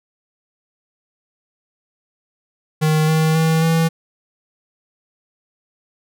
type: tone with pitch steps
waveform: square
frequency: 155.56 / 158.19 / 160.86 / 163.58 Hz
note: D#3 / D#3 / E3 / E3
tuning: 0 / +29 / -42 / -13 cents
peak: -14 dBFS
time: 2.81-3.89 s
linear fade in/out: 20 ms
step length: 270 ms
effects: none